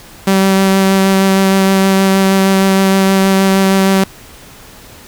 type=tone with vibrato; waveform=sawtooth; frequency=192.7 Hz; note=G3; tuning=29 cents flat; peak=-4 dBFS; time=0.27-4.04 s; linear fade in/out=5 ms; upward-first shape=sine; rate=6.4 Hz; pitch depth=10 cents each way; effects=pink hiss -37 dBFS RMS until 5.07 s